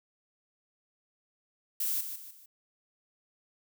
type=noise with echo; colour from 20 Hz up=violet; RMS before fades=-31 dBFS; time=1.8-2.01 s; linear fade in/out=5 ms; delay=150 ms; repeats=3; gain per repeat=-8 dB; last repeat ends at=2.46 s; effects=none

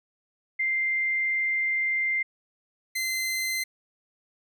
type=tone pair in turn; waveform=sine / sawtooth; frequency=2093 / 2068 Hz; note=C7 / C7; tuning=0 / -21 cents; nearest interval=unison; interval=21 cents; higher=first; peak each=-23 / -23 dBFS; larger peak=neither; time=0.59-2.23 / 2.95-3.64 s; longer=first; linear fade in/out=10 ms; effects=none

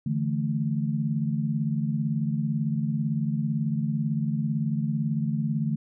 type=chord; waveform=sine; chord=D suspended second; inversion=none; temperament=equal; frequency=146.83 / 164.81 / 220 Hz; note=D3 / E3 / A3; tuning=0 / 0 / 0 cents; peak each=-27 / -30 / -28 dBFS; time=0.06-5.76 s; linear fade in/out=5 ms; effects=none

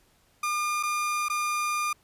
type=tone with dropouts; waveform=30% pulse; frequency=1207 Hz; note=D6; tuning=47 cents sharp; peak=-23 dBFS; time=0.43-1.93 s; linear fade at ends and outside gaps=5 ms; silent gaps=0.829-0.833 / 1.285-1.298 s; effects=pink hiss -64 dBFS RMS until 2.03 s + resampled to 32000 Hz

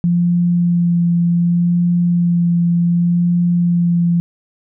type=tone with vibrato; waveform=sine; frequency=173 Hz; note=F3; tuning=16 cents flat; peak=-11 dBFS; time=0.04-4.2 s; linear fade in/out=0 ms; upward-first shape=sine; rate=0.67 Hz; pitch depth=13 cents each way; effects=none

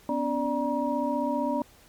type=tone cluster; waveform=sine; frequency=249.6 / 285 / 589 / 951 Hz; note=B3 / C#4 / D5 / A#5; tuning=+19 / +48 / +5 / +34 cents; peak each=-30 dBFS; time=0.09-1.62 s; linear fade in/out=2 ms; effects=pink hiss -56 dBFS RMS until 1.88 s + MP3 96 kbps

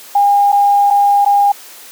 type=tone with dropouts; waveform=sine; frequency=810 Hz; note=G#5; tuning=43 cents flat; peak=-7 dBFS; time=0.15-1.52 s; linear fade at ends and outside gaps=5 ms; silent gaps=0.52-0.526 / 0.903-0.907 / 1.249-1.26 s; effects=white hiss -36 dBFS RMS until 1.91 s + high-pass 300 Hz 12 dB/octave

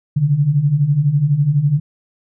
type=beating tone pair; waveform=sine; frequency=136.3 / 148.3 Hz; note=C#3 / D3; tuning=-29 / +17 cents; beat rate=12 Hz; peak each=-18 / -13 dBFS; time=0.16-1.8 s; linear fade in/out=10 ms; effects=none

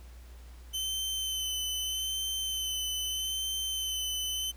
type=tone with vibrato; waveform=sawtooth; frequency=3061 Hz; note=G7; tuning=42 cents flat; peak=-28 dBFS; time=0.73-4.52 s; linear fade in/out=20 ms; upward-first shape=sine; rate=0.8 Hz; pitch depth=20 cents each way; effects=added 60 Hz sine -46 dBFS peak until 4.56 s + pink hiss -59 dBFS RMS until 4.56 s

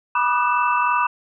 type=tone cluster; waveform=sine; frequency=976 / 1185 / 1228 / 1494 / 2644 Hz; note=B5 / D6 / D#6 / F#6 / E7; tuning=-21 / +15 / -23 / +16 / +5 cents; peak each=-19 / -23 / -25 / -26 / -27 dBFS; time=0.15-1.07 s; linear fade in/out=5 ms; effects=none

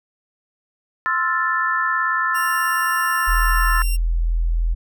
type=chord; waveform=sine; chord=F major seventh; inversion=second; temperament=equal; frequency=1046.5 / 1318.5 / 1396.9 / 1760 Hz; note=C6 / E6 / F6 / A6; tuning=0 / 0 / 0 / 0 cents; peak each=-24 / -22 / -27 / -21 dBFS; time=1.06-3.82 s; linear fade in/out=0 ms
type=tone with pitch glide; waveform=5% pulse; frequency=2794 to 2762 Hz; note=F7 to F7; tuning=0 to -20 cents; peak=-20 dBFS; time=2.34-3.97 s; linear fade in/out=20 ms; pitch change=-20 cents; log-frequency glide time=3.08-3.85 s
type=tone; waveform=sine; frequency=41.66 Hz; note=E1; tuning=19 cents sharp; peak=-16 dBFS; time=3.27-4.75 s; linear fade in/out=20 ms
effects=none

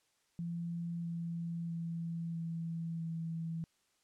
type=tone with pitch steps; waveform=sine; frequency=170 / 168.53 / 167.08 / 165.64 / 164.21 Hz; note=F3 / E3 / E3 / E3 / E3; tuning=-46 / +39 / +24 / +9 / -6 cents; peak=-36 dBFS; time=0.39-3.64 s; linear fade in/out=0 ms; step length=650 ms; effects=white hiss -75 dBFS RMS until 4.03 s + low-pass 9000 Hz 12 dB/octave

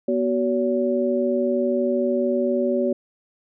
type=tone cluster; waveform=sine; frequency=243.3 / 376.2 / 568 Hz; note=B3 / F#4 / C#5; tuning=-26 / +29 / +42 cents; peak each=-23 dBFS; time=0.08-2.93 s; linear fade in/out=5 ms; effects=none

